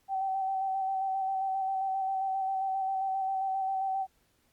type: tone with vibrato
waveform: sine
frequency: 769 Hz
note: G5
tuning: 33 cents flat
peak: -28 dBFS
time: 0.08-4.07 s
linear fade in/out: 50 ms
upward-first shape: square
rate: 7.5 Hz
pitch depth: 19 cents each way
effects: pink hiss -70 dBFS RMS until 4.52 s + Opus 48 kbps